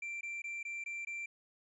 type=tone bursts; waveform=triangle; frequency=2355 Hz; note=D7; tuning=4 cents sharp; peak=-37 dBFS; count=6; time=0.02-1.26 s; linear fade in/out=5 ms; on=190 ms; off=20 ms; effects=resampled to 22050 Hz